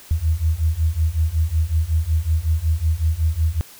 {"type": "beating tone pair", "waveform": "sine", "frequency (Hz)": [77.2, 82.6], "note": ["D#2", "E2"], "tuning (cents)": [-13, 4], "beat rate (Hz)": 5.4, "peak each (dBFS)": [-20, -19], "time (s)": [0.11, 3.61], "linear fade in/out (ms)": 0, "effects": ["white hiss -44 dBFS RMS until 3.79 s"]}